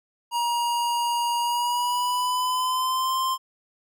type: tone with pitch glide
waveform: square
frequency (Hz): 949 to 1046.9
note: A#5 to C6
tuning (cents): +31 to +1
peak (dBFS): -23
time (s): 0.31-3.38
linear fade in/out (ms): 50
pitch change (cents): +170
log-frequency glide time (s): 1.4-3.16
effects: none